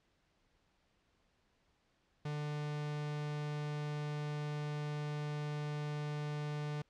45% pulse tone, 148.5 Hz, D3, 20 cents sharp, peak -37 dBFS, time 2.25-6.82 s, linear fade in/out 5 ms, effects pink hiss -75 dBFS RMS until 6.89 s + low-pass 5000 Hz 12 dB/octave

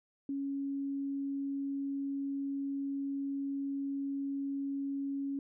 sine tone, 277.2 Hz, C#4, in tune, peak -33 dBFS, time 0.29-5.39 s, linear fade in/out 2 ms, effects none

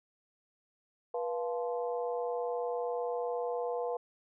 harmonic tone with a mistuned harmonic, 173.7 Hz, F3, 9 cents flat, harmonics 3 / 4 / 5 / 6, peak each -33 / -38 / -42 / -46 dBFS, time 1.14-3.97 s, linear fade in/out 5 ms, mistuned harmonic 3, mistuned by -120 cents, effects none

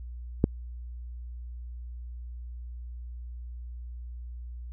click, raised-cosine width 3 ms, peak -7 dBFS, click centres 0.441 s, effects added 60 Hz sine -37 dBFS peak until 4.72 s

